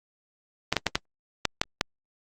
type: clicks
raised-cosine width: 0.2 ms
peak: -4 dBFS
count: 7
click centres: 0.726 / 0.767 / 0.867 / 0.955 / 1.453 / 1.615 / 1.811 s
effects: Opus 24 kbps